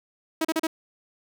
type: tone bursts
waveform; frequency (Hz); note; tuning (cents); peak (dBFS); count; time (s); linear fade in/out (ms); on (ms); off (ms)
sawtooth; 320.9; E4; -46; -18; 4; 0.41-0.67; 5; 38; 36
effects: none